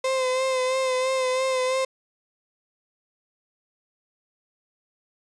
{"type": "tone with vibrato", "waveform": "35% pulse", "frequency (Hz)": 518, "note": "C5", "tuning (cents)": -17, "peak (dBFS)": -20, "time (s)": [0.04, 1.85], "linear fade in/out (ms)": 5, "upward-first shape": "sine", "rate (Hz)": 3, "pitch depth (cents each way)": 32, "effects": ["resampled to 22050 Hz"]}